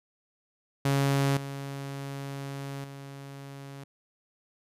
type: tone with level steps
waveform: sawtooth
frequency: 138.59 Hz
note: C#3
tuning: in tune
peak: -19 / -31 / -37 dBFS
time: 0.85-3.84 s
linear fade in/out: 5 ms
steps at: 1.37 / 2.84 s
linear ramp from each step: 2 ms
effects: resampled to 32000 Hz